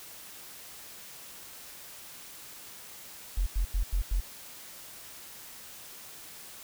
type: tone bursts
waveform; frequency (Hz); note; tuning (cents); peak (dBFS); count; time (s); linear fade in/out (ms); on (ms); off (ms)
triangle; 43.65; F1; 0; -20; 5; 3.37-4.206; 10; 96; 89
effects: tanh soft clip ceiling -22 dBFS + white hiss -47 dBFS RMS until 6.63 s